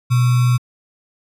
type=tone with sample-and-hold; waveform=sine; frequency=123.47 Hz; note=B2; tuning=in tune; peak=-11 dBFS; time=0.1-0.58 s; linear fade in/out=20 ms; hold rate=1225 Hz; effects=resampled to 32000 Hz